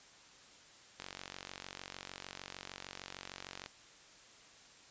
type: click train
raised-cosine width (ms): 0.2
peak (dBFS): -26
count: 125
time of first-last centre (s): 1-3.661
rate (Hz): 46.6
effects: white hiss -59 dBFS RMS until 4.9 s + resampled to 16000 Hz